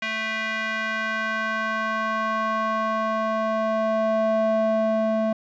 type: tone with band-pass filter sweep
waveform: square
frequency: 220 Hz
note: A3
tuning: in tune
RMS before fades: -24 dBFS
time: 0.02-5.33 s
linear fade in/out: 5 ms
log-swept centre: 2200 to 520 Hz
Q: 2.4
effects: resampled to 16000 Hz